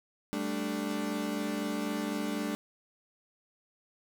35% pulse chord, G suspended second, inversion none, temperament equal, 196 / 220 / 293.7 Hz, G3 / A3 / D4, 0 / 0 / 0 cents, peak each -36 / -34 / -33 dBFS, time 0.33-2.55 s, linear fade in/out 0 ms, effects none

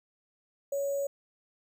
sine tone with sample-and-hold, 559 Hz, C#5, 14 cents sharp, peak -28 dBFS, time 0.72-1.07 s, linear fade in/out 5 ms, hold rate 7350 Hz, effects none

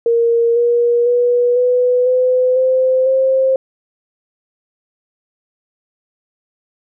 sine tone with pitch steps, 466.2 / 476 / 486 / 496.2 / 506.6 / 517.3 / 528.2 Hz, A#4 / A#4 / B4 / B4 / B4 / C5 / C5, 0 / +36 / -28 / +8 / +44 / -20 / +16 cents, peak -10 dBFS, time 0.06-3.56 s, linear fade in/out 2 ms, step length 500 ms, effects none

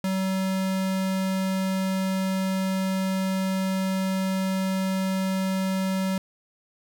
square tone, 190 Hz, F#3, 46 cents sharp, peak -24 dBFS, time 0.04-6.18 s, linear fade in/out 2 ms, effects 10-bit

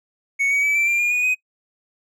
triangle tone with pitch steps, 2220 / 2259 / 2298 / 2338 / 2379 / 2421 / 2463 / 2506 Hz, C#7 / C#7 / D7 / D7 / D7 / D#7 / D#7 / D#7, +2 / +32 / -38 / -8 / +22 / -48 / -18 / +12 cents, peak -15 dBFS, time 0.39-1.35 s, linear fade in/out 20 ms, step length 120 ms, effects noise-tail reverb RT60 0.1 s tail -22 dB re dry

